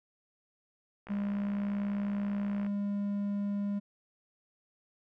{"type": "click train", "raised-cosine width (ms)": 0.5, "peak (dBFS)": -31, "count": 97, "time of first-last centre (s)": [1.07, 2.665], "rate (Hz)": 60.2}
{"type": "tone", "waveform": "triangle", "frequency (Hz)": 202.4, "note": "G#3", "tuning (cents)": -44, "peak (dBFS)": -28, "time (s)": [1.09, 3.8], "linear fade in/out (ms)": 20}
{"effects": []}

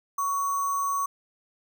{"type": "tone with sample-and-hold", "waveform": "sine", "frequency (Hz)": 1119, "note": "C#6", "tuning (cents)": 16, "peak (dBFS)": -24, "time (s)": [0.18, 1.06], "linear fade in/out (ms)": 5, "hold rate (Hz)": 7350, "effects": []}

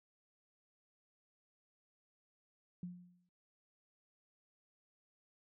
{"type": "tone with exponential decay", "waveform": "sine", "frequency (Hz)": 177.9, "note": "F3", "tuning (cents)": 32, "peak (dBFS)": -39, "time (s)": [2.83, 3.29], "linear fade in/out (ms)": 2, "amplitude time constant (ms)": 100, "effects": ["noise-tail reverb RT60 0.7 s tail -24 dB re dry"]}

